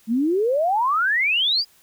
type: exponential sweep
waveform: sine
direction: up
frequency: 213.2 to 4978 Hz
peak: -17 dBFS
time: 0.07-1.65 s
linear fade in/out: 50 ms
effects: white hiss -56 dBFS RMS until 1.82 s